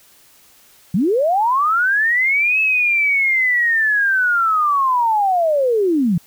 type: linear two-way sweep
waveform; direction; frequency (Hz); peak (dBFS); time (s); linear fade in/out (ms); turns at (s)
sine; up then down; 155.56 to 2605 to 155.56; -13; 0.94-6.18; 5; 2.6
effects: white hiss -50 dBFS RMS until 6.26 s